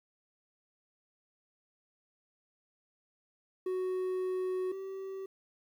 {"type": "tone pair in turn", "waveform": "triangle", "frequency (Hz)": [370.5, 384.9], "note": ["F#4", "G4"], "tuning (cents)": [2, -32], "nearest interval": "minor second", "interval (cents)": 66, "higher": "second", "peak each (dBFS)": [-29, -36], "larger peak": "first", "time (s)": [[3.66, 4.72], [4.72, 5.26]], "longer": "first", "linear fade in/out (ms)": 5, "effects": ["11-bit"]}